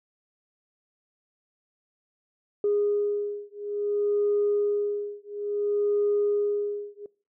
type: beating tone pair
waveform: sine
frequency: 411.3 / 411.88 Hz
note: G#4 / G#4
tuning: -17 / -14 cents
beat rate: 0.58 Hz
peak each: -26 dBFS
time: 2.64-7.06 s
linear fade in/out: 2 ms
effects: noise-tail reverb RT60 0.4 s tail -23 dB re dry + tanh soft clip ceiling -16 dBFS